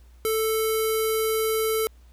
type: tone with low-pass filter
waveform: square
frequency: 440 Hz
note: A4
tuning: in tune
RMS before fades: -24 dBFS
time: 0.25-1.87 s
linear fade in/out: 0 ms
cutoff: 12000 Hz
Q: 6.1
effects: added 60 Hz sine -48 dBFS peak until 2.12 s + pink hiss -63 dBFS RMS until 2.12 s